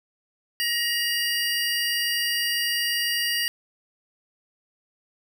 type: tone cluster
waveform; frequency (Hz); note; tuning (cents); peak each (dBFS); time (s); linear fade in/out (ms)
square; 1891 / 2857 / 4685; A#6 / F7 / D8; +24 / +39 / -5; -28; 0.6-3.48; 0
effects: none